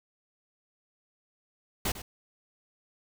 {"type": "noise with echo", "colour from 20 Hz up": "pink", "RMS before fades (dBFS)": -29, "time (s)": [1.85, 1.92], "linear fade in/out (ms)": 5, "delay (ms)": 100, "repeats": 1, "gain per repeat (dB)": -13, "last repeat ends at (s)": 2.02, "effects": []}